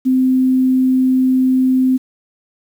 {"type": "tone", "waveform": "sine", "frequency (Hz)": 258.6, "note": "C4", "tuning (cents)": -20, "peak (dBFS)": -10, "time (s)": [0.05, 1.98], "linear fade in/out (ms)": 20, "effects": ["7-bit"]}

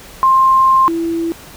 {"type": "tone pair in turn", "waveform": "sine", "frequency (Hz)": [1056, 332.6], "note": ["C6", "E4"], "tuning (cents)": [16, 16], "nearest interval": "octave + minor sixth", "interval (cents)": 2000, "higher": "first", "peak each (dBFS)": [-7, -15], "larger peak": "first", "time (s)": [[0.23, 0.88], [0.88, 1.32]], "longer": "first", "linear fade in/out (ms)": 0, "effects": ["pink hiss -37 dBFS RMS until 1.56 s"]}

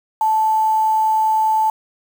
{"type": "tone with quantisation", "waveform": "sine", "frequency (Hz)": 875, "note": "A5", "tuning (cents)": -10, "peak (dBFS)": -13, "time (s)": [0.21, 1.7], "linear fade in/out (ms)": 2, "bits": 6, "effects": []}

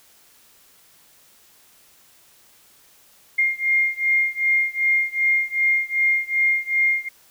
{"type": "beating tone pair", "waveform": "sine", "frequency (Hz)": [2120, 2122.6], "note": ["C7", "C7"], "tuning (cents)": [22, 24], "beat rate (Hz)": 2.6, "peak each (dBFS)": [-20, -21], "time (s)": [3.38, 7.09], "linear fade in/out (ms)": 10, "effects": ["white hiss -54 dBFS RMS until 7.3 s"]}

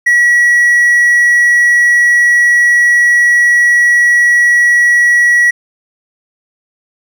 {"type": "tone with hard clipping", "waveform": "triangle", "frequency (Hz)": 1928, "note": "B6", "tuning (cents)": -42, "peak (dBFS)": -6, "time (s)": [0.06, 5.51], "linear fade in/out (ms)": 10, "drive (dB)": 5, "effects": []}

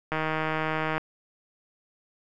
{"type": "click train", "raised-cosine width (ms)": 0.5, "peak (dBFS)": -13, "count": 136, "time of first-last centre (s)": [0.12, 0.98], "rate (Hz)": 157, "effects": []}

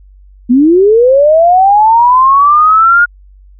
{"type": "linear sweep", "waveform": "sine", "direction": "up", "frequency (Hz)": [233.1, 1438], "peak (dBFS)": -3, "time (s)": [0.49, 3.06], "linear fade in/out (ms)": 20, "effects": ["added 48 Hz sine -36 dBFS peak until 3.59 s"]}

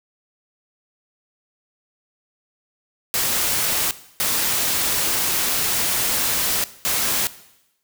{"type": "noise bursts at uneven times", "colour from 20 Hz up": "white", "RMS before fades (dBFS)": -21, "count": 3, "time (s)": [[3.14, 3.91], [4.2, 6.64], [6.85, 7.27]], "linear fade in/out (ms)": 0, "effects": ["noise-tail reverb RT60 0.9 s tail -17 dB re dry"]}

